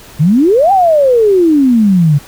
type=exponential two-way sweep; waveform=sine; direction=up then down; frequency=138.59 to 806 to 138.59 Hz; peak=-5 dBFS; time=0.19-2.19 s; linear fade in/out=20 ms; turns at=0.72 s; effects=pink hiss -36 dBFS RMS until 2.27 s